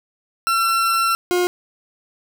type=tone pair in turn; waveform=40% pulse; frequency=1352 / 357 Hz; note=E6 / F4; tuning=+43 / +38 cents; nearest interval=octave + major seventh; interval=2305 cents; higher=first; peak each=-15 dBFS; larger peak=neither; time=0.47-1.15 / 1.31-1.47 s; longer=first; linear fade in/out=0 ms; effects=none